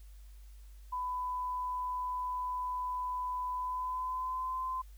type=tone with pitch glide; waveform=sine; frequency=1000 to 1029.9 Hz; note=B5 to C6; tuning=+21 to -28 cents; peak=-33 dBFS; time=0.92-4.82 s; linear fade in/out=10 ms; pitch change=+51 cents; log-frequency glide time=3.52-4.64 s; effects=added 50 Hz sine -49 dBFS peak until 4.97 s + white hiss -67 dBFS RMS until 4.97 s